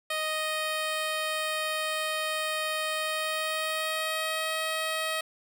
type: tone with pitch glide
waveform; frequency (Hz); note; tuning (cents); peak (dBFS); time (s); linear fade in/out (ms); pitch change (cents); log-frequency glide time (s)
10% pulse; 623 to 635; D#5 to D#5; +2 to +35; -20; 0.1-5.21; 5; +33; 2.95-4.54
effects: none